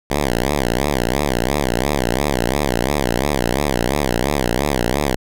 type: tone with vibrato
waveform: 5% pulse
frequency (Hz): 65.41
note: C2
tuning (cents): 0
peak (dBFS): -5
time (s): 0.1-5.16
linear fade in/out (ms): 5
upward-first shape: sine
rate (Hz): 2.9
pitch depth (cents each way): 220
effects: none